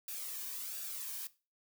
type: noise with flanger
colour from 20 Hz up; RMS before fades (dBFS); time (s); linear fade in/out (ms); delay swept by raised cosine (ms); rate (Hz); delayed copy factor
blue; -42; 0.08-1.27; 2; 0.95 to 1.5; 1.4; -0.5
effects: noise-tail reverb RT60 0.3 s tail -17 dB re dry